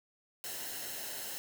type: noise with comb filter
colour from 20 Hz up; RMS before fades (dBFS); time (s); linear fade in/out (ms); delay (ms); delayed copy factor
white; -41; 0.44-1.38; 0; 0.85; -0.55
effects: none